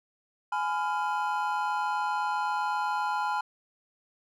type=chord; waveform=triangle; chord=F diminished; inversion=first; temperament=just; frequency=838.1 / 1005.8 / 1396.9 Hz; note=Ab5 / Cb6 / F6; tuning=+16 / +31 / 0 cents; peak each=-28 / -29 / -32 dBFS; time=0.52-3.41 s; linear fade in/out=5 ms; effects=none